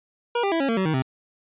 25% pulse tone with pitch steps, 477.5 / 396.9 / 329.9 / 274.3 / 228 / 189.5 / 157.52 / 130.93 Hz, A#4 / G4 / E4 / C#4 / A#3 / F#3 / D#3 / C3, +42 / +22 / +1 / -18 / -38 / +42 / +22 / +2 cents, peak -17 dBFS, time 0.35-1.022 s, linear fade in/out 5 ms, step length 84 ms, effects resampled to 8000 Hz

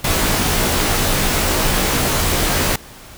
pink noise with comb filter, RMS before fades -17 dBFS, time 0.04-2.76 s, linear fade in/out 5 ms, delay 18 ms, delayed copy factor -0.85, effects pink hiss -39 dBFS RMS until 3.17 s

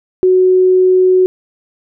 sine tone, 370 Hz, F#4, in tune, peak -6 dBFS, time 0.23-1.26 s, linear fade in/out 0 ms, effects none

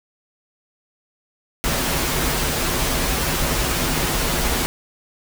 pink noise with comb filter, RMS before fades -21 dBFS, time 1.64-4.66 s, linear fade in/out 0 ms, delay 9.9 ms, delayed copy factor -0.6, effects none

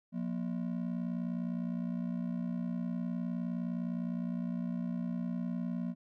triangle ring-modulated tone, 207.7 Hz, G#3, in tune, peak -28 dBFS, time 0.12-5.95 s, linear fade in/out 50 ms, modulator 29.8 Hz, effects none

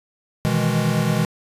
square chord, E major seventh, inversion second, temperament equal, 123.47 / 155.56 / 164.81 / 207.7 Hz, B2 / D#3 / E3 / G#3, 0 / 0 / 0 / 0 cents, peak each -24 dBFS, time 0.45-1.25 s, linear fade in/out 0 ms, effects resampled to 32000 Hz

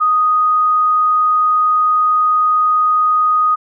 sine tone, 1244.5 Hz, D#6, in tune, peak -10 dBFS, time 0-3.56 s, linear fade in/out 20 ms, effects none

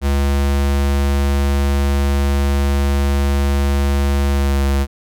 square tone with pitch glide, 70 to 68.92 Hz, C#2 to C#2, +18 to -9 cents, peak -14 dBFS, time 0.01-4.87 s, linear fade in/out 50 ms, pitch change -27 cents, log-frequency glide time 4.3-4.61 s, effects none

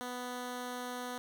10% pulse tone, 247.7 Hz, B3, 5 cents sharp, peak -30 dBFS, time 0.01-1.18 s, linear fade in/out 0 ms, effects none

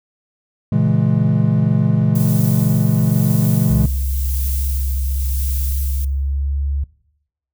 triangle chord, A# half-diminished seventh, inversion none, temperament equal with one note detuned, 116.54 / 138.59 / 164.81 / 210.3 Hz, A#2 / C#3 / E3 / G#3, 0 / 0 / 0 / +22 cents, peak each -16 dBFS, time 0.72-3.86 s, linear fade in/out 5 ms
violet noise with tremolo, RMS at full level -27 dBFS, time 2.15-6.05 s, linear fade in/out 5 ms, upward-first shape sine, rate 0.96 Hz, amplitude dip 45%
sine tone with pitch glide, 66.8 to 70.12 Hz, C2 to C#2, +36 to +20 cents, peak -17 dBFS, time 3.7-6.84 s, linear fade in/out 5 ms, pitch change +84 cents, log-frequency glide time 5.56-6.58 s
effects noise-tail reverb RT60 0.8 s tail -20 dB re dry

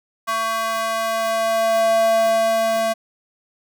square tone with high-pass filter sweep, 224.5 Hz, A3, 35 cents sharp, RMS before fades -19 dBFS, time 0.27-2.94 s, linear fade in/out 20 ms, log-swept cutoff 1000 to 540 Hz, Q 4.3, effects none

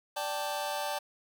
sawtooth chord, D suspended fourth, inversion none, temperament just, 587.3 / 783.1 / 881 Hz, D5 / G5 / A5, 0 / -2 / +2 cents, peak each -32 / -33 / -32 dBFS, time 0.16-0.99 s, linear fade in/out 10 ms, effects 9-bit

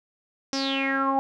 sawtooth tone with low-pass filter sweep, 271.4 Hz, C#4, 36 cents flat, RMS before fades -25 dBFS, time 0.53-1.19 s, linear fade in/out 0 ms, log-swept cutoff 5700 to 800 Hz, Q 9.2, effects none

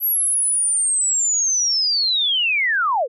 sine linear sweep, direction down, 11790 to 434.7 Hz, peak -16 dBFS, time 0-3.08 s, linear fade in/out 50 ms, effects none

